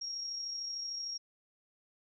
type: tone with amplitude modulation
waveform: sine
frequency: 5588 Hz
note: F8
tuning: in tune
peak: -35 dBFS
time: 0.01-1.18 s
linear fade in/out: 10 ms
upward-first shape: sine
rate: 33.3 Hz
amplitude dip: 35%
effects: none